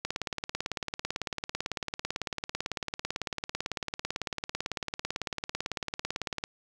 click train, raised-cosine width 0.2 ms, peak -14 dBFS, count 116, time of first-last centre 0.05-6.439 s, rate 18 Hz, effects none

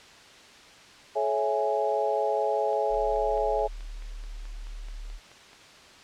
sine chord, A major seventh, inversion none, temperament equal with one note detuned, 429.2 / 554.4 / 659.3 / 830.6 Hz, A4 / C#5 / E5 / G#5, -43 / 0 / 0 / 0 cents, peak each -29 dBFS, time 1.15-3.68 s, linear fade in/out 20 ms
click train, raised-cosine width 0.3 ms, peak -35 dBFS, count 14, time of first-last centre 2.73-5.532 s, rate 4.64 Hz
sine tone, 36.71 Hz, D1, in tune, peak -35 dBFS, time 2.89-5.2 s, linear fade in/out 50 ms
effects white hiss -50 dBFS RMS until 6.03 s + low-pass 5000 Hz 12 dB/octave

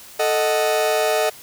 40% pulse chord, D# diminished, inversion second, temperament equal, 440 / 622.3 / 740 Hz, A4 / D#5 / F#5, 0 / 0 / 0 cents, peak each -21 / -19 / -23 dBFS, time 0.19-1.3 s, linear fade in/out 10 ms, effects white hiss -42 dBFS RMS until 1.42 s

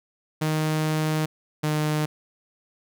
sawtooth tone pair in turn, 155.56 / 152.45 Hz, D#3 / D#3, 0 / -35 cents, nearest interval unison, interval 35 cents, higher first, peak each -18 dBFS, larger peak neither, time 0.41-1.26 / 1.63-2.06 s, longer first, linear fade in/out 10 ms, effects none

